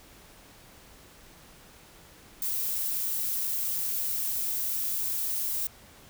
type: noise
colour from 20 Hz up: violet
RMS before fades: -30 dBFS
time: 2.42-5.67 s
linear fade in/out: 2 ms
effects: pink hiss -53 dBFS RMS until 6.09 s